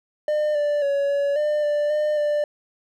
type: tone with pitch steps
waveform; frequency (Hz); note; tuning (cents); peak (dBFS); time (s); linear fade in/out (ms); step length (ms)
triangle; 603 / 587 / 562 / 566 / 599 / 590 / 603 / 592; D5 / D5 / C#5 / C#5 / D5 / D5 / D5 / D5; +46 / -1 / +24 / +36 / +34 / +8 / +46 / +14; -17; 0.28-2.44; 2; 270
effects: none